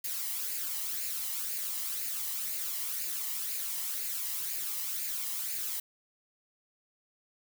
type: noise with flanger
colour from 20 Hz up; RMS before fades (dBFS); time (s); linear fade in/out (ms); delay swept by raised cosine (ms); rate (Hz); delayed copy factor
blue; -35; 0.04-5.8; 5; 0.43 to 1.02; 2; +0.5
effects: none